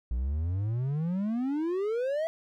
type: exponential sweep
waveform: triangle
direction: up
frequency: 56.9 to 665 Hz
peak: -25 dBFS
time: 0.11-2.27 s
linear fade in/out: 0 ms
effects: none